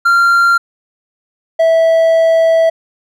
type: tone pair in turn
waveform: triangle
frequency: 1384 / 654.6 Hz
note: F6 / E5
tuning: -16 / -12 cents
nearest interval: octave + minor second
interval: 1296 cents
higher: first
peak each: -5 dBFS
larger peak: neither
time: 0.05-0.58 / 1.59-2.7 s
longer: second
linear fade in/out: 10 ms
effects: none